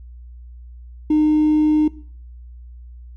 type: tone with hard clipping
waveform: triangle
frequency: 305.4 Hz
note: D#4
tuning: 32 cents flat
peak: -12 dBFS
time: 1.1-1.88 s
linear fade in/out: 5 ms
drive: 2 dB
effects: noise-tail reverb RT60 0.5 s tail -19 dB re dry + added 60 Hz sine -36 dBFS peak until 3.16 s